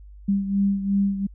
sine beating tone pair, 197.6 / 200.4 Hz, G3 / G3, +14 / +38 cents, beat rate 2.8 Hz, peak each -20 / -26 dBFS, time 0.28-1.27 s, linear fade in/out 10 ms, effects added 50 Hz sine -41 dBFS peak until 1.34 s

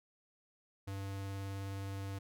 square tone with vibrato, 98 Hz, G2, in tune, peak -40 dBFS, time 0.87-2.19 s, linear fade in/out 10 ms, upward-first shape sine, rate 19 Hz, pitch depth 10 cents each way, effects none

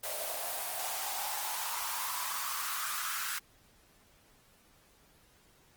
white noise with high-pass filter sweep, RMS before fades -36 dBFS, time 0.03-3.39 s, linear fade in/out 10 ms, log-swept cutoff 590 to 1400 Hz, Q 5.2, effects pink hiss -64 dBFS RMS until 5.76 s + Opus 24 kbps

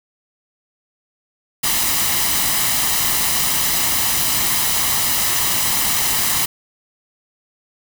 white noise with comb filter, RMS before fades -18 dBFS, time 1.63-6.46 s, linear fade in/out 10 ms, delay 1 ms, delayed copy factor +0.5, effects none

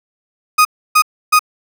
35% pulse tone bursts, 1244.5 Hz, D#6, in tune, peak -5 dBFS, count 3, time 0.58-1.393 s, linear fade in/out 10 ms, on 71 ms, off 300 ms, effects none

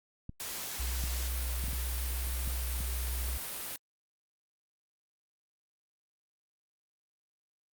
clicks, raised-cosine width 5 ms, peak -28 dBFS, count 7, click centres 0.294 / 1.038 / 1.64 / 1.682 / 1.732 / 2.476 / 2.806 s
white noise, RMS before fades -39 dBFS, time 0.4-3.76 s, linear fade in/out 0 ms
sine tone, 62.3 Hz, B1, 16 cents sharp, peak -32 dBFS, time 0.79-3.38 s, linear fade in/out 10 ms
effects Opus 48 kbps

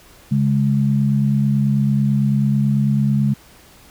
sine tone pair together, 138.59 / 207.7 Hz, C#3 / G#3, 0 / 0 cents, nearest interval perfect fifth, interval 700 cents, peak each -16 / -17 dBFS, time 0.31-3.34 s, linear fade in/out 10 ms, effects pink hiss -47 dBFS RMS until 3.9 s

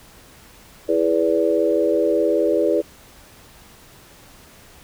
sine chord, E dominant seventh, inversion none, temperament equal with one note detuned, 329.6 / 415.3 / 493.9 / 579.2 Hz, E4 / G#4 / B4 / D5, 0 / 0 / 0 / -24 cents, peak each -21 dBFS, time 0.88-2.82 s, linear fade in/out 20 ms, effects pink hiss -47 dBFS RMS until 4.83 s

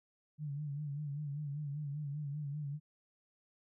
sine tone with vibrato, 145.8 Hz, D3, 12 cents flat, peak -37 dBFS, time 0.38-2.8 s, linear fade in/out 50 ms, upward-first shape sine, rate 5.1 Hz, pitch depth 73 cents each way, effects none

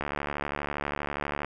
click train, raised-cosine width 0.5 ms, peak -15 dBFS, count 105, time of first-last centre 0.01-1.446 s, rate 72.4 Hz, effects none

